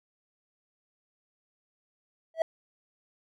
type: tone with exponential growth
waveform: triangle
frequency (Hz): 651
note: E5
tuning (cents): -22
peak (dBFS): -16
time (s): 2.34-2.42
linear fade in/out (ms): 2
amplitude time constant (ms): 16
effects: none